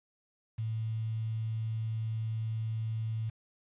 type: tone with quantisation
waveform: sine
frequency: 111.2 Hz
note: A2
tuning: 19 cents sharp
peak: -31 dBFS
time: 0.58-3.3 s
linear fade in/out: 10 ms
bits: 9
effects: resampled to 8000 Hz